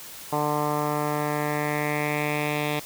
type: tone with low-pass filter sweep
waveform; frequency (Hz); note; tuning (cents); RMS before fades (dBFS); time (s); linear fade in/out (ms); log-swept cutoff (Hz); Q
10% pulse; 148.8; D3; +23; -26; 0.32-2.8; 10; 1000 to 3100; 3
effects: white hiss -41 dBFS RMS until 2.85 s